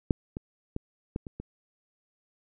clicks, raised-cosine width 3 ms, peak -9 / -21 / -19 / -17 / -26 / -24 dBFS, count 6, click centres 0.108 / 0.369 / 0.764 / 1.161 / 1.268 / 1.4 s, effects none

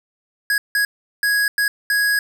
square tone bursts at uneven times, 1661.2 Hz, G#6, in tune, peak -16 dBFS, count 5, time 0.5-0.58 / 0.75-0.85 / 1.23-1.48 / 1.58-1.68 / 1.9-2.19 s, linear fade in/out 2 ms, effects none

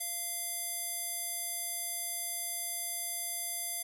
square tone with band-pass filter, 690 Hz, F5, 21 cents flat, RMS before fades -37 dBFS, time 0-3.83 s, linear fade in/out 10 ms, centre 11000 Hz, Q 2.4, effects 11-bit

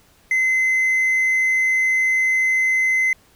triangle tone, 2053 Hz, C7, 33 cents flat, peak -13 dBFS, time 0.31-3.13 s, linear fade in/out 2 ms, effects tanh soft clip ceiling -9 dBFS + pink hiss -55 dBFS RMS until 3.35 s

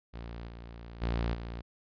sawtooth tone with level steps, 57.9 Hz, A#1, 11 cents flat, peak -36 / -40 / -25 / -34 dBFS, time 0.13-1.62 s, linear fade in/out 20 ms, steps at 0.47 / 1.01 / 1.33 s, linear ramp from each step 20 ms, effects resampled to 11025 Hz

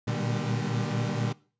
35% pulse tone cluster, 115.3 / 119.6 / 149.2 / 192.3 / 199.1 Hz, A#2 / A#2 / D3 / G3 / G3, -19 / +45 / +28 / -33 / +27 cents, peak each -31 / -30 / -31 / -35 / -36 dBFS, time 0.07-1.33 s, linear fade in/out 10 ms, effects noise-tail reverb RT60 0.4 s tail -21 dB re dry + resampled to 16000 Hz

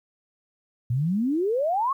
sine exponential sweep, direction up, 114.2 to 1136 Hz, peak -21 dBFS, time 0.9-1.93 s, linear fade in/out 5 ms, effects 10-bit

